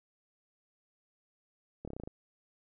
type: slowing click train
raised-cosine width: 2 ms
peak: -28 dBFS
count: 8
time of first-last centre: 1.85-2.075 s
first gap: 26 ms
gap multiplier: 1.07
effects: none